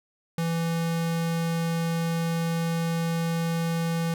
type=tone; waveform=square; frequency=166.3 Hz; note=E3; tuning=16 cents sharp; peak=-25 dBFS; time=0.38-4.14 s; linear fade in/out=2 ms; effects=none